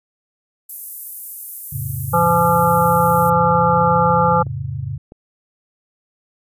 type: high-pass noise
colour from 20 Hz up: white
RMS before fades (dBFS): -28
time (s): 0.69-3.3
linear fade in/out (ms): 5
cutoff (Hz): 11000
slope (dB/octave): 24
type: chord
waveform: sine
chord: F augmented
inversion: none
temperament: just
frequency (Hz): 87.31 / 109.13 / 136.42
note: F2 / A2 / C#3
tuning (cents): 0 / -14 / -27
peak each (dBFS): -30 / -27 / -25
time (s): 1.72-4.98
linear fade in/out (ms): 10
type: harmonic tone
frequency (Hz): 170.7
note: F3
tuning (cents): -39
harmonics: 1 / 3 / 5 / 7 / 8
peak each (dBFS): -20 / -18 / -16 / -18 / -22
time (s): 2.13-4.43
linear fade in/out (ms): 10
type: click train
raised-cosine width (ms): 2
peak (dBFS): -25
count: 4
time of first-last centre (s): 3.16-5.121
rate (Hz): 1.53
effects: resampled to 32000 Hz